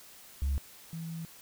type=tone pair in turn; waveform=sine; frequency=69.3 / 164.49 Hz; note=C#2 / E3; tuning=0 / -3 cents; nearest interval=octave + minor third; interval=1497 cents; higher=second; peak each=-25 / -36 dBFS; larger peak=first; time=0.42-0.58 / 0.93-1.25 s; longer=second; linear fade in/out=0 ms; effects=tanh soft clip ceiling -25 dBFS + white hiss -53 dBFS RMS until 1.41 s